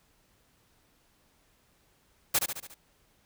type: noise with echo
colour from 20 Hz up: white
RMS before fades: -24 dBFS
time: 2.34-2.39 s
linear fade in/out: 10 ms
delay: 71 ms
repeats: 5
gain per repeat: -5 dB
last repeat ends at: 2.745 s
effects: pink hiss -67 dBFS RMS until 3.25 s